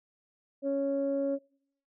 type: tone pair together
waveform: sine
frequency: 277.2 / 554.4 Hz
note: C#4 / C#5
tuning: 0 / 0 cents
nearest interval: octave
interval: 1200 cents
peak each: -30 / -28 dBFS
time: 0.62-1.39 s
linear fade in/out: 50 ms
effects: noise-tail reverb RT60 0.7 s tail -26 dB re dry + tanh soft clip ceiling -21 dBFS